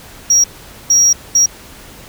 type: tone bursts at uneven times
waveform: sine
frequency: 5670 Hz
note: F8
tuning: 25 cents sharp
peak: -4 dBFS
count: 3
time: 0.3-0.44 / 0.9-1.13 / 1.35-1.46 s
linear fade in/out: 5 ms
effects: tanh soft clip ceiling -6 dBFS + pink hiss -37 dBFS RMS until 2.08 s